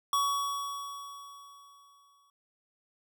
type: tone with exponential decay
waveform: square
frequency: 1125 Hz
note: C#6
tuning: 25 cents sharp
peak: -25 dBFS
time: 0.13-2.3 s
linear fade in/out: 2 ms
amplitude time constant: 470 ms
effects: none